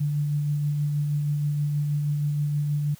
sine tone with tremolo, 146.83 Hz, D3, in tune, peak -21 dBFS, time 0-2.95 s, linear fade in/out 10 ms, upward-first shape sine, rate 6.3 Hz, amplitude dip 25%, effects white hiss -53 dBFS RMS until 2.99 s

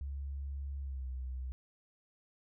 sine tone with pitch glide, 69.4 to 64.01 Hz, C#2 to C2, +3 to -37 cents, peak -37 dBFS, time 0.01-1.52 s, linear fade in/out 0 ms, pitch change -140 cents, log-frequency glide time 0.8-1.08 s, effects none

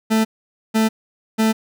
40% pulse tone bursts, 220.6 Hz, A3, 5 cents sharp, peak -13 dBFS, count 3, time 0.1-1.53 s, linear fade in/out 20 ms, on 150 ms, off 490 ms, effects none

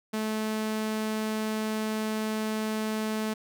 sawtooth tone, 217.1 Hz, A3, 23 cents flat, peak -24 dBFS, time 0.13-3.34 s, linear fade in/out 10 ms, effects none

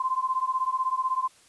sine beating tone pair, 1031 / 1047 Hz, C6 / C6, -26 / +1 cents, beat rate 16 Hz, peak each -27 dBFS, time 0-1.28 s, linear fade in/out 5 ms, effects white hiss -57 dBFS RMS until 1.48 s + resampled to 24000 Hz

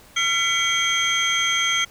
sine tone cluster, 1370 / 2005 / 2246 / 3230 / 6280 Hz, F6 / B6 / C#7 / G#7 / G8, -34 / +26 / +22 / -49 / +2 cents, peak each -25 / -25 / -24 / -21 / -27 dBFS, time 0.16-1.85 s, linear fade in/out 10 ms, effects tanh soft clip ceiling -12 dBFS + pink hiss -49 dBFS RMS until 1.9 s

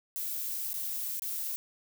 violet noise with dropouts, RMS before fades -35 dBFS, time 0.16-1.56 s, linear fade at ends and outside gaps 0 ms, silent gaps 0.731-0.741 / 1.196-1.221 s, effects none

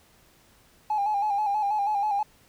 triangle tone with vibrato, 827 Hz, G#5, 8 cents flat, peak -19 dBFS, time 0.9-2.23 s, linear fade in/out 5 ms, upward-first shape square, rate 6.2 Hz, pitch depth 52 cents each way, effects tanh soft clip ceiling -20 dBFS + pink hiss -59 dBFS RMS until 2.48 s

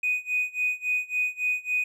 triangle tone with tremolo, 2489 Hz, D#7, in tune, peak -18 dBFS, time 0.03-1.84 s, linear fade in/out 5 ms, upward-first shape sine, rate 3.6 Hz, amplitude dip 95%, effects tanh soft clip ceiling -19 dBFS

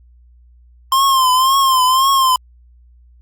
square tone with vibrato, 1052 Hz, C6, 9 cents sharp, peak -11 dBFS, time 0.92-2.36 s, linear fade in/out 2 ms, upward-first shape triangle, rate 1.9 Hz, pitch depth 82 cents each way, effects added 60 Hz sine -44 dBFS peak until 3.21 s + Opus 48 kbps

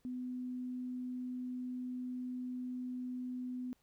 sine tone, 251 Hz, B3, 28 cents sharp, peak -38 dBFS, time 0.05-3.73 s, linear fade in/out 0 ms, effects pink hiss -75 dBFS RMS until 3.82 s

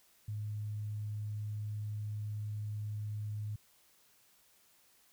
sine tone, 105.5 Hz, G#2, 28 cents sharp, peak -36 dBFS, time 0.28-3.56 s, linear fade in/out 5 ms, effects white hiss -67 dBFS RMS until 5.12 s

